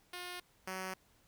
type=tone pair in turn; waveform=5% pulse; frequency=357.2 / 187.64 Hz; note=F4 / F#3; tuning=+39 / +25 cents; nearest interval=major seventh; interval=1114 cents; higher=first; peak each=-31 / -28 dBFS; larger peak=second; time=0.13-0.4 / 0.67-0.94 s; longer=neither; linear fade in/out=5 ms; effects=pink hiss -69 dBFS RMS until 1.27 s